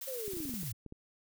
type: noise with tremolo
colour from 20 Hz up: blue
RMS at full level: -41 dBFS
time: 0.01-0.72 s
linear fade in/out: 5 ms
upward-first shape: triangle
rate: 17 Hz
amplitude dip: 35%
type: linear sweep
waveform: sine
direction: down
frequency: 550 to 97.5 Hz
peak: -38 dBFS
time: 0.07-0.73 s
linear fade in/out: 10 ms
type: clicks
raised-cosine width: 3 ms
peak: -33 dBFS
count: 10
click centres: 0.28 / 0.335 / 0.369 / 0.403 / 0.454 / 0.494 / 0.539 / 0.632 / 0.863 / 0.924 s
effects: none